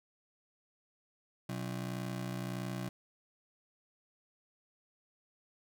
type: ring-modulated tone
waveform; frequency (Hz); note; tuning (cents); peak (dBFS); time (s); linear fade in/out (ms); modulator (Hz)
35% pulse; 155.1; D#3; -5; -32; 1.49-2.89; 2; 30.8
effects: none